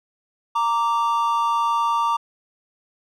triangle tone pair together, 927.8 / 1169 Hz, A#5 / D6, -8 / -8 cents, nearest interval major third, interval 400 cents, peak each -19 dBFS, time 0.55-2.17 s, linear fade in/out 10 ms, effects none

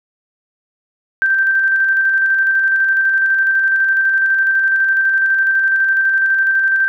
sine tone with tremolo, 1565 Hz, G6, 3 cents flat, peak -10 dBFS, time 1.22-6.88 s, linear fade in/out 0 ms, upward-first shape square, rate 12 Hz, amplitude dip 25%, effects none

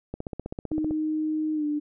click train, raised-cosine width 2 ms, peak -19 dBFS, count 13, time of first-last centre 0.14-0.909 s, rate 15.6 Hz
sine tone with pitch glide, 310 to 296.9 Hz, D#4 to D4, -6 to +19 cents, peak -24 dBFS, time 0.71-1.8 s, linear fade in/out 20 ms, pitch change -75 cents, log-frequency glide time 1.54-1.65 s
effects none

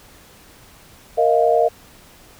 sine chord, Bb suspended fourth, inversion none, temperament equal with one note detuned, 466.2 / 627.7 / 698.5 Hz, Bb4 / Eb5 / F5, 0 / +15 / 0 cents, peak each -17 dBFS, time 1.17-1.69 s, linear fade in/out 20 ms, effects pink hiss -47 dBFS RMS until 2.39 s

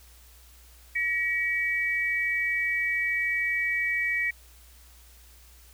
sine tone pair together, 1913 / 2280 Hz, A#6 / C#7, +44 / +48 cents, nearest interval minor third, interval 304 cents, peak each -27 dBFS, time 0.95-4.31 s, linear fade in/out 10 ms, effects added 60 Hz sine -52 dBFS peak until 5.73 s + white hiss -56 dBFS RMS until 5.73 s

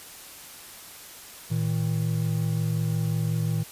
triangle tone pair together, 113.27 / 158.9 Hz, A#2 / D#3, -49 / +37 cents, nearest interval tritone, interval 586 cents, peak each -24 dBFS, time 1.5-3.64 s, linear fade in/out 20 ms, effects white hiss -44 dBFS RMS until 3.71 s + resampled to 32000 Hz

